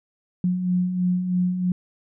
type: beating tone pair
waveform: sine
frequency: 178 / 181.1 Hz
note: F3 / F#3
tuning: +33 / -37 cents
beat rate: 3.1 Hz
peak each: -29 / -20 dBFS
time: 0.44-1.72 s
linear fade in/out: 2 ms
effects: none